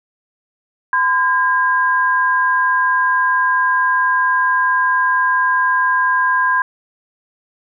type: tone pair together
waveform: sine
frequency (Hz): 1018.6 / 1617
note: C6 / G#6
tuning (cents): -47 / -47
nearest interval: minor sixth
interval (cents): 800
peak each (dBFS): -15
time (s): 0.93-6.62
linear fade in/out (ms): 2
effects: none